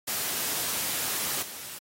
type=noise with level steps; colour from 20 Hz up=white; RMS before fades=-30 / -40 dBFS; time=0.07-1.79 s; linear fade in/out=10 ms; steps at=1.42 s; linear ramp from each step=10 ms; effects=high-pass 100 Hz 12 dB/octave + AAC 48 kbps